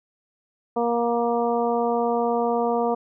harmonic tone, 236 Hz, A#3, 22 cents sharp, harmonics 1 / 2 / 3 / 4 / 5, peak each -27 / -23 / -25 / -29 / -33 dBFS, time 0.76-2.95 s, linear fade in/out 10 ms, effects none

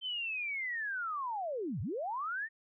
sine linear two-way sweep, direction down then up, 3117 to 83 to 1862 Hz, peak -34 dBFS, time 0.01-2.49 s, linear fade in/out 50 ms, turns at 1.81 s, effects none

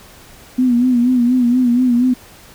sine tone with vibrato, 246.7 Hz, B3, 2 cents flat, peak -10 dBFS, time 0.58-2.14 s, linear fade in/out 10 ms, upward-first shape sine, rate 4.2 Hz, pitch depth 69 cents each way, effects pink hiss -42 dBFS RMS until 2.54 s

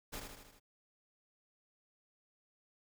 pink noise with echo, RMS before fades -43 dBFS, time 0.12-0.21 s, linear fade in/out 20 ms, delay 78 ms, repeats 5, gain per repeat -4 dB, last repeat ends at 0.6 s, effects none

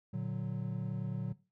triangle chord, Bb augmented, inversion none, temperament equal, 116.54 / 146.83 / 185 Hz, Bb2 / D3 / F#3, 0 / 0 / 0 cents, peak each -37 / -37 / -36 dBFS, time 0.13-1.33 s, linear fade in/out 10 ms, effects noise-tail reverb RT60 0.3 s tail -18 dB re dry

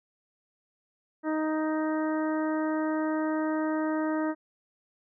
harmonic tone, 311.8 Hz, D#4, 4 cents sharp, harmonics 1 / 2 / 3 / 4 / 5 / 6, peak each -27 / -33 / -37 / -39 / -41 / -43 dBFS, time 1.23-4.35 s, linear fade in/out 50 ms, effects none

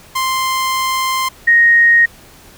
sawtooth / sine tone pair in turn, 1046.5 / 1868 Hz, C6 / A#6, 0 / +3 cents, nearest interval minor seventh, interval 1003 cents, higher second, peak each -11 / -6 dBFS, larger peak second, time 0.15-1.29 / 1.47-2.06 s, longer first, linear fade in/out 10 ms, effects pink hiss -42 dBFS RMS until 2.57 s

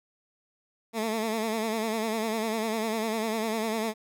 15% pulse tone with vibrato, 221.4 Hz, A3, 11 cents sharp, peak -21 dBFS, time 0.93-3.94 s, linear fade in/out 50 ms, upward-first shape sine, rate 10 Hz, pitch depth 62 cents each way, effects none

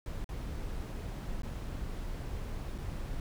brown noise with dropouts, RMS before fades -38 dBFS, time 0.06-3.2 s, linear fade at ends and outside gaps 1 ms, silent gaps 0.244-0.29 / 1.42-1.432 / 2.78-2.784 s, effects none

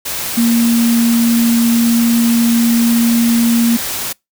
sine tone in noise, 233.1 Hz, A#3, in tune, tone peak -9 dBFS, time 0.37-3.77 s, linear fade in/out 10 ms, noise white, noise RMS -21 dBFS, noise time 0.05-4.13 s, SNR +9 dB, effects noise-tail reverb RT60 0.2 s tail -26 dB re dry

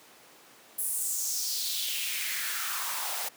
white noise with high-pass filter sweep, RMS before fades -32 dBFS, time 0.78-3.29 s, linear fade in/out 10 ms, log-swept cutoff 11000 to 630 Hz, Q 3, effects pink hiss -54 dBFS RMS until 3.36 s + high-pass 300 Hz 12 dB/octave

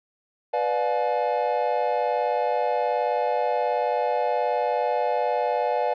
triangle chord, B diminished seventh, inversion none, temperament just, 493.9 / 592.7 / 711.2 / 853.4 Hz, B4 / D5 / F5 / Ab5, 0 / +16 / +31 / +47 cents, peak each -25 dBFS, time 0.53-5.94 s, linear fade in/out 10 ms, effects resampled to 11025 Hz

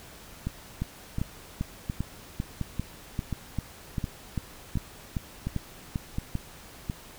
two click trains, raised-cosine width 5 ms, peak -16 / -17 dBFS, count 15 / 10, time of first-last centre 0.82-6.354 / 0.47-6.899 s, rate 2.53 / 1.4 Hz, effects pink hiss -48 dBFS RMS until 7.18 s

